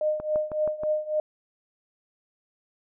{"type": "tone with tremolo", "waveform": "sine", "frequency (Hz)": 612, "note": "D#5", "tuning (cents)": -29, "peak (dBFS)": -20, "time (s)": [0.01, 1.2], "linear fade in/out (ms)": 2, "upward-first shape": "triangle", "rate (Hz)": 3.6, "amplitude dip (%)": 90}
{"type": "click train", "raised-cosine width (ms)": 1, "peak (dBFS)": -22, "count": 5, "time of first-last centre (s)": [0.2, 0.835], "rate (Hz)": 6.3}
{"effects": []}